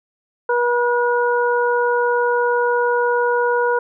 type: harmonic tone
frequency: 483 Hz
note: B4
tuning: 39 cents flat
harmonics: 1 / 2 / 3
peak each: -17 / -20 / -22 dBFS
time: 0.49-3.79 s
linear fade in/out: 5 ms
effects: none